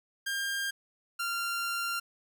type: tone pair in turn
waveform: sawtooth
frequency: 1604 / 1384.9 Hz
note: G6 / F6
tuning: +39 / -15 cents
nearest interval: minor third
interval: 254 cents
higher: first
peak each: -27 dBFS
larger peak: neither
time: 0.26-0.71 / 1.19-2 s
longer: second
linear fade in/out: 10 ms
effects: 11-bit